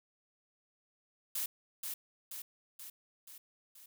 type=noise with echo; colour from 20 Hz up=blue; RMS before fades=-36 dBFS; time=1.35-1.46 s; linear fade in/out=5 ms; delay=480 ms; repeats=5; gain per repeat=-4 dB; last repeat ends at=3.86 s; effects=none